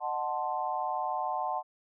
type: chord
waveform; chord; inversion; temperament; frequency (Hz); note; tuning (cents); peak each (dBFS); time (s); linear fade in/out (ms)
sine; D# diminished seventh; none; equal with one note detuned; 613.3 / 740 / 880 / 1046.5; D#5 / F#5 / A5 / C6; -25 / 0 / 0 / 0; -39 / -33 / -34 / -36; 0-1.63; 50
effects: none